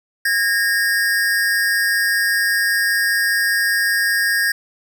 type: tone pair together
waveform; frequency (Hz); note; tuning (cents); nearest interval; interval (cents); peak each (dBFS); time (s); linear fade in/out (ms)
square; 1640 / 1834.9; G#6 / A#6; -22 / -28; major second; 194; -18 / -20; 0.25-4.52; 5
effects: none